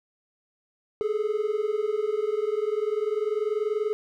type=tone pair together; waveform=triangle; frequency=415.3 / 435.6 Hz; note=G#4 / A4; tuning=0 / -17 cents; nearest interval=minor second; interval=83 cents; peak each=-25 dBFS; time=1.01-3.93 s; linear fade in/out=0 ms; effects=none